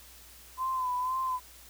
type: tone with vibrato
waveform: sine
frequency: 1019 Hz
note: C6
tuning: 46 cents flat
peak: -28 dBFS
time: 0.57-1.4 s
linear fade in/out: 50 ms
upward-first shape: sine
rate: 2 Hz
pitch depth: 48 cents each way
effects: added 60 Hz sine -57 dBFS peak until 1.69 s + white hiss -53 dBFS RMS until 1.69 s